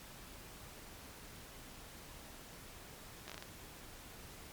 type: slowing click train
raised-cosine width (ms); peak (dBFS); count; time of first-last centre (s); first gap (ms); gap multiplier
0.2; -28; 6; 3.28-3.425; 16; 1.3
effects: pink hiss -53 dBFS RMS until 4.52 s + MP3 96 kbps